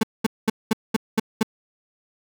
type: tone bursts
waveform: 35% pulse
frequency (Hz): 220.5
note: A3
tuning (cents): +4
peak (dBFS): -14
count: 7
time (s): 0.01-1.431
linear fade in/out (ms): 5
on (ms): 23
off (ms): 210
effects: none

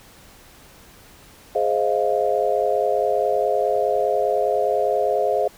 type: chord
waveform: sine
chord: F minor seventh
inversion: first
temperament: just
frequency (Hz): 419.1 / 523.8 / 628.6 / 698.5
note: Ab4 / C5 / Eb5 / F5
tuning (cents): +16 / +2 / +18 / 0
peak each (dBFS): -23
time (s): 1.55-5.48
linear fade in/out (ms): 5
effects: pink hiss -48 dBFS RMS until 5.57 s

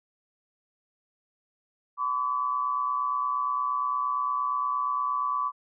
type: tone pair together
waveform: sine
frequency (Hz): 1014.4 / 1143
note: B5 / D6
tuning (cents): +46 / -47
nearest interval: major second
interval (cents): 207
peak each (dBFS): -31 / -26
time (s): 1.97-5.52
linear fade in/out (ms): 50
effects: none

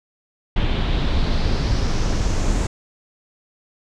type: noise with low-pass filter sweep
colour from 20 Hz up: brown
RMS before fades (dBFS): -19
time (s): 0.56-2.67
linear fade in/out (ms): 5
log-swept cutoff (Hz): 3200 to 7400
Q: 3.1
effects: none

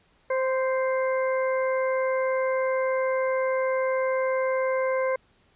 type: harmonic tone with a mistuned harmonic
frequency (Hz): 523.3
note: C5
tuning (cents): 0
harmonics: 1 / 2 / 3 / 4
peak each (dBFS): -23 / -31 / -36 / -35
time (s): 0.3-5.16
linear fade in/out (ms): 5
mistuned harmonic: 2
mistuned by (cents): -16
effects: pink hiss -63 dBFS RMS until 5.55 s + resampled to 8000 Hz

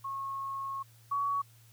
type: tone pair in turn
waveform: sine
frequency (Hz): 1091 / 1125.6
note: C#6 / C#6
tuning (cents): -28 / +26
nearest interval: minor second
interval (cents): 54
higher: second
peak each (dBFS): -34 / -28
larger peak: second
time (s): 0.04-0.83 / 1.11-1.42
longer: first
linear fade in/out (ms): 10
effects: added 114 Hz sine -57 dBFS peak until 1.72 s + white hiss -63 dBFS RMS until 1.72 s

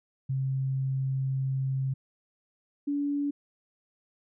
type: tone pair in turn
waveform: sine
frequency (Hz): 133.5 / 286.6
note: C3 / D4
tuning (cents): +35 / -42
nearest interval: octave + minor second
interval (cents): 1323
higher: second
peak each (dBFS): -26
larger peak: neither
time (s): 0.29-1.94 / 2.87-3.31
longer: first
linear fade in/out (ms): 10
effects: none

